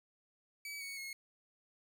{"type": "tone with pitch steps", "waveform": "sawtooth", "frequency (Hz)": [2286, 2226, 2168], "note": ["D7", "C#7", "C#7"], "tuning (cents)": [-47, 7, -39], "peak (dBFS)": -39, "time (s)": [0.65, 1.13], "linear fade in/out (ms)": 2, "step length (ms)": 160, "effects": []}